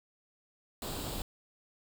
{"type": "noise with comb filter", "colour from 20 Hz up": "pink", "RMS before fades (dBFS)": -38, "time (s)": [0.82, 1.22], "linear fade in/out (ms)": 2, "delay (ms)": 0.25, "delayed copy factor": 0.55, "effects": []}